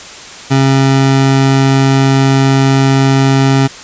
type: tone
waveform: 25% pulse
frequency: 135.2 Hz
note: C#3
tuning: 43 cents flat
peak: -3 dBFS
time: 0.5-3.68 s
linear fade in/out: 20 ms
effects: white hiss -30 dBFS RMS until 3.83 s + resampled to 16000 Hz